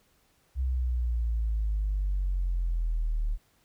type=exponential sweep; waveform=sine; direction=down; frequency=65.9 to 37 Hz; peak=-24 dBFS; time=0.55-3.38 s; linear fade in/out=50 ms; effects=tanh soft clip ceiling -21 dBFS + pink hiss -67 dBFS RMS until 3.64 s